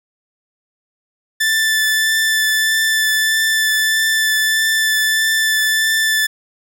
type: tone with vibrato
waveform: sawtooth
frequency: 1760 Hz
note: A6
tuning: in tune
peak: -10 dBFS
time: 1.4-6.27 s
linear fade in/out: 10 ms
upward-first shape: triangle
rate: 1.6 Hz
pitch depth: 12 cents each way
effects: none